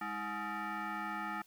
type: tone with frequency modulation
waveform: sine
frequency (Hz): 206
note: G#3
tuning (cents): -14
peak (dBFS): -35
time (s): 0.01-1.42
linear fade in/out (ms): 5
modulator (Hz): 526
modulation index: 3.2
effects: tanh soft clip ceiling -33 dBFS + white hiss -65 dBFS RMS until 1.46 s